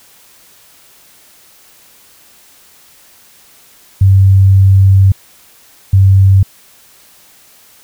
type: tone bursts at uneven times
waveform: sine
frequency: 96.6 Hz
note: G2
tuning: 25 cents flat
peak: -3 dBFS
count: 2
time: 4.01-5.12 / 5.93-6.43 s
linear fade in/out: 5 ms
effects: white hiss -44 dBFS RMS until 7.83 s